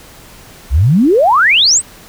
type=exponential sweep; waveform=sine; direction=up; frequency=58.27 to 8870 Hz; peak=-6 dBFS; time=0.7-1.82 s; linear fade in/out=50 ms; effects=pink hiss -38 dBFS RMS until 2.08 s